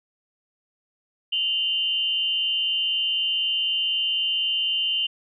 sine tone pair together, 2822 / 3062 Hz, F7 / G7, +17 / -41 cents, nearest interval minor second, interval 142 cents, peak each -24 dBFS, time 1.32-5.07 s, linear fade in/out 10 ms, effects none

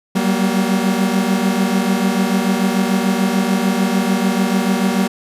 40% pulse tone cluster, 188.6 / 195.4 / 235.9 Hz, F#3 / G3 / A#3, +33 / -5 / +21 cents, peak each -18 dBFS, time 0.15-5.08 s, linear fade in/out 10 ms, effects resampled to 32000 Hz

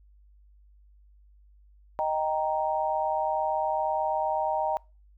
sine chord, Eb major, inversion none, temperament equal, 622.3 / 784 / 932.3 Hz, Eb5 / G5 / Bb5, 0 / 0 / 0 cents, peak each -29 dBFS, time 1.99-4.77 s, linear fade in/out 0 ms, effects noise-tail reverb RT60 0.3 s tail -25 dB re dry + added 50 Hz sine -54 dBFS peak until 5.17 s

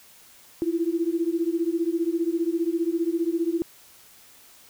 sine beating tone pair, 328 / 343 Hz, E4 / F4, -9 / -31 cents, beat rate 15 Hz, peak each -25 dBFS, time 0.62-3.62 s, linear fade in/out 0 ms, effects white hiss -52 dBFS RMS until 4.69 s

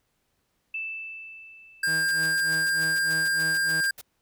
sine tone with exponential decay, 2642 Hz, E7, 3 cents sharp, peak -28 dBFS, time 0.74-2.63 s, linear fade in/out 5 ms, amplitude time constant 410 ms
square tone, 1600 Hz, G6, 35 cents sharp, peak -23 dBFS, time 1.83-3.91 s, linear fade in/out 5 ms
sawtooth tone with tremolo, 160.7 Hz, E3, 44 cents flat, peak -30 dBFS, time 1.87-3.81 s, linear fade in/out 5 ms, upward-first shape sine, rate 3.3 Hz, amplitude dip 90%
white noise bursts, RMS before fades -41 dBFS, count 14, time 2.08-4.014 s, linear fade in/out 5 ms, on 36 ms, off 110 ms
effects pink hiss -73 dBFS RMS until 4.21 s

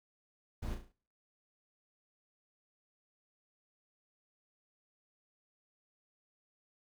brown noise with echo, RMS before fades -40 dBFS, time 0.62-0.75 s, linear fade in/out 10 ms, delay 35 ms, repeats 5, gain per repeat -6 dB, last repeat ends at 0.925 s, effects noise-tail reverb RT60 0.5 s tail -24 dB re dry

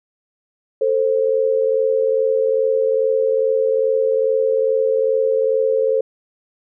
sine tone pair together, 444.6 / 527 Hz, A4 / C5, +18 / +12 cents, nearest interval minor third, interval 294 cents, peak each -17 dBFS, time 0.81-6.01 s, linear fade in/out 5 ms, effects none

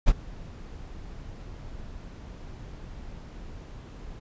brown noise with ADSR envelope, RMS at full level -18 dBFS, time 0.06-4.2 s, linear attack 24 ms, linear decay 39 ms, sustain -23 dB, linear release 18 ms, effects resampled to 16000 Hz

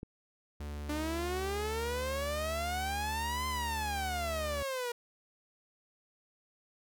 click, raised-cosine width 3 ms, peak -29 dBFS, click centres 0.031 s
45% pulse tone, 73.42 Hz, D2, in tune, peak -38 dBFS, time 0.6-4.63 s, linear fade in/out 5 ms
sawtooth exponential two-way sweep, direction up then down, 293.7 to 1039 to 472.5 Hz, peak -30 dBFS, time 0.89-4.92 s, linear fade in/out 5 ms, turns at 3.47 s
effects none

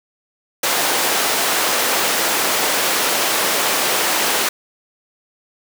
pink high-pass noise, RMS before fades -18 dBFS, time 0.63-4.49 s, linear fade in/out 5 ms, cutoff 470 Hz, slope 12 dB/octave, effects none

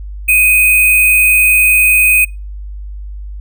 sine tone with sample-and-hold, 2500 Hz, D#7, 8 cents sharp, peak -6 dBFS, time 0.28-2.25 s, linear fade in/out 10 ms, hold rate 11025 Hz, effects noise-tail reverb RT60 0.3 s tail -25 dB re dry + added 50 Hz sine -23 dBFS peak until 3.4 s

